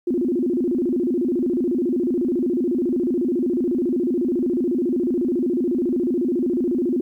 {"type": "tone with vibrato", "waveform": "sine", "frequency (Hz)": 297.5, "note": "D4", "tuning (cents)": 22, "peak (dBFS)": -18, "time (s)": [0.07, 7.01], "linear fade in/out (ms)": 5, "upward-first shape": "square", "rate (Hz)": 14, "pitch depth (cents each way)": 290, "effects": ["10-bit"]}